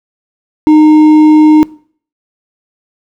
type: tone with hard clipping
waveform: triangle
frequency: 307.2 Hz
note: D#4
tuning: 22 cents flat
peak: -3 dBFS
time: 0.67-1.63 s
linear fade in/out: 0 ms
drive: 8 dB
effects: noise-tail reverb RT60 0.5 s tail -21 dB re dry